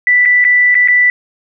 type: tone with dropouts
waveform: sine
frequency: 1975.5 Hz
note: B6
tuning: in tune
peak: -6 dBFS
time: 0.07-1.1 s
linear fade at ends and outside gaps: 1 ms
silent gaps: 0.253-0.257 / 0.442-0.449 / 0.745-0.752 / 0.876-0.884 s
effects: none